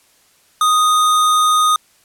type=tone with sample-and-hold; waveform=sine; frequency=1244.5 Hz; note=D#6; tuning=in tune; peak=-10 dBFS; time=0.61-1.76 s; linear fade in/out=2 ms; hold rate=4900 Hz; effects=white hiss -54 dBFS RMS until 2.04 s + low-pass 12000 Hz 12 dB/octave

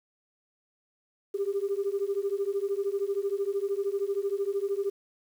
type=beating tone pair; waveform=sine; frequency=392 / 405 Hz; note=G4 / G#4; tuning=0 / -43 cents; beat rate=13 Hz; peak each=-29 dBFS; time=1.34-4.9 s; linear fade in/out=10 ms; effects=tanh soft clip ceiling -20 dBFS + 9-bit

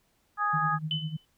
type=harmonic tone; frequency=415 Hz; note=G#4; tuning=1 cent flat; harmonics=2 / 3 / 4; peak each=-32 / -26 / -32 dBFS; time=0.37-0.79 s; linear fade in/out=50 ms
type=tone with tremolo; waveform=sine; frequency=155.9 Hz; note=D#3; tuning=4 cents sharp; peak=-28 dBFS; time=0.53-1.17 s; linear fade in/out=10 ms; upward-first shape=sine; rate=10 Hz; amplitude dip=75%
type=tone with exponential decay; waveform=sine; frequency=3022 Hz; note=F#7; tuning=36 cents sharp; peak=-25 dBFS; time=0.91-1.25 s; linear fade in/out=1 ms; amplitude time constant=73 ms
effects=pink hiss -70 dBFS RMS until 1.37 s

